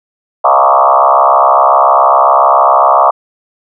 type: tone with frequency modulation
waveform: sine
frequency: 910 Hz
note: A#5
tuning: 42 cents flat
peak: -4 dBFS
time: 0.44-3.11 s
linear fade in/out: 10 ms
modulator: 67.2 Hz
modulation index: 4.6
effects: none